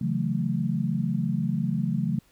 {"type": "chord", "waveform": "sine", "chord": "F# minor seventh", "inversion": "second", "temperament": "equal", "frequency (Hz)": [138.59, 164.81, 185, 220], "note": ["C#3", "E3", "F#3", "A3"], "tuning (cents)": [0, 0, 0, 0], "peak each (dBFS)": -29, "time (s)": [0.01, 2.19], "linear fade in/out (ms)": 5, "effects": ["pink hiss -62 dBFS RMS until 2.31 s"]}